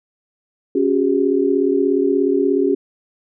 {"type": "chord", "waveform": "sine", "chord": "C# suspended fourth", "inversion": "none", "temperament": "equal with one note detuned", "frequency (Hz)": [277.2, 370, 406.8], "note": ["C#4", "F#4", "G#4"], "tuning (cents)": [0, 0, -36], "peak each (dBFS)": -18, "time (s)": [0.75, 2.75], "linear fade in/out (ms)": 5, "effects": []}